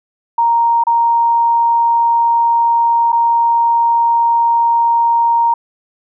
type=tone with dropouts; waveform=sine; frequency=932.3 Hz; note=A#5; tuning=in tune; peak=-9 dBFS; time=0.38-5.54 s; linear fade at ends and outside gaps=5 ms; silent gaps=0.838-0.868 / 3.121-3.127 s; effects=none